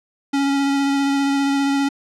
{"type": "tone with vibrato", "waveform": "square", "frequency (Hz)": 278, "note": "C#4", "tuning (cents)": 5, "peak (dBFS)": -17, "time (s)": [0.33, 1.89], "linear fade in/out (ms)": 10, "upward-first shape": "sine", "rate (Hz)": 15, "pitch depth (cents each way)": 13, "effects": ["low-pass 7000 Hz 12 dB/octave"]}